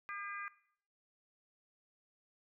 harmonic tone, 403.2 Hz, G4, 49 cents sharp, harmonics 3 / 4 / 5 / 6, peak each -44 / -46 / -48 / -50 dBFS, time 0.09-0.48 s, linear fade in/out 0 ms, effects noise-tail reverb RT60 0.6 s tail -18 dB re dry

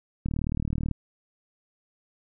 click train, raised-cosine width 5 ms, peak -16 dBFS, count 26, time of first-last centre 0.26-0.913 s, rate 38.3 Hz, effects none

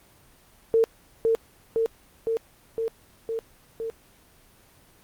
sine tone with echo, 452.7 Hz, A4, 49 cents sharp, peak -16 dBFS, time 0.74-0.84 s, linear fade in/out 0 ms, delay 510 ms, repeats 6, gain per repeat -2 dB, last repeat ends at 3.9 s, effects pink hiss -56 dBFS RMS until 5.03 s + Opus 24 kbps

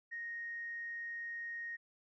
triangle tone with tanh clipping, 1864.7 Hz, A#6, in tune, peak -40 dBFS, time 0.11-1.77 s, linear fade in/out 20 ms, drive 3 dB, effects resampled to 16000 Hz

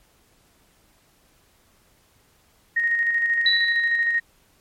sine tone with tremolo, 1864.7 Hz, A#6, in tune, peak -17 dBFS, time 2.76-4.2 s, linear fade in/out 10 ms, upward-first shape square, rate 13 Hz, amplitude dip 35%
sine tone with exponential decay, 3951 Hz, B7, in tune, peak -15 dBFS, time 3.46-4.2 s, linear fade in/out 2 ms, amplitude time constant 160 ms
effects pink hiss -60 dBFS RMS until 4.6 s + MP3 64 kbps

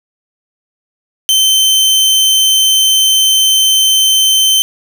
sawtooth tone, 3092 Hz, G7, 24 cents flat, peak -4 dBFS, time 1.29-4.62 s, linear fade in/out 0 ms, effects none

